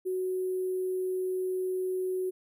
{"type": "tone with sample-and-hold", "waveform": "sine", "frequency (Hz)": 371, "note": "F#4", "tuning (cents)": 5, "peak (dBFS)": -28, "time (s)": [0.05, 2.31], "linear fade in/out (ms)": 20, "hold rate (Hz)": 11025, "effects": []}